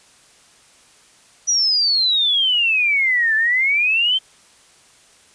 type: exponential two-way sweep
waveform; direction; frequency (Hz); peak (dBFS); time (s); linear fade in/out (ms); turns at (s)
sine; down then up; 5920 to 1736 to 3151; -14; 1.47-4.19; 20; 3.35
effects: white hiss -51 dBFS RMS until 5.34 s + resampled to 22050 Hz